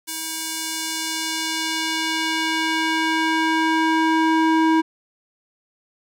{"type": "tone with band-pass filter sweep", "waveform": "square", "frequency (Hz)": 321, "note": "E4", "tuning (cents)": -46, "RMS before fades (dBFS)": -21, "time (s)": [0.07, 4.82], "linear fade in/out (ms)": 20, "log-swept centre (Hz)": [11000, 730], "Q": 0.72, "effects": []}